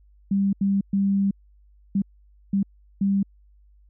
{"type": "tone bursts at uneven times", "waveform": "sine", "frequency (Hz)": 197.4, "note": "G3", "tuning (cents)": 12, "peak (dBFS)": -18, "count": 6, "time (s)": [[0.31, 0.53], [0.61, 0.81], [0.93, 1.31], [1.95, 2.02], [2.53, 2.63], [3.01, 3.23]], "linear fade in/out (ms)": 5, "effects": ["added 50 Hz sine -52 dBFS peak until 3.89 s"]}